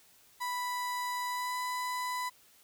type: tone with pitch glide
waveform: 35% pulse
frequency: 987.8 to 997.5 Hz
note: B5 to B5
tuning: 0 to +17 cents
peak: -31 dBFS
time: 0.4-2.3 s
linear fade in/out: 20 ms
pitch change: +17 cents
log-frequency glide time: 1.29-1.56 s
effects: white hiss -62 dBFS RMS until 2.63 s